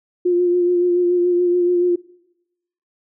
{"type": "tone with vibrato", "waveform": "sine", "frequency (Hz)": 353.6, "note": "F4", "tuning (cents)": 22, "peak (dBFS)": -13, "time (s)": [0.25, 1.96], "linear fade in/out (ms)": 10, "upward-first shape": "sine", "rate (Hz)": 7, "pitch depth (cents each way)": 24, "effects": ["noise-tail reverb RT60 0.9 s tail -21 dB re dry"]}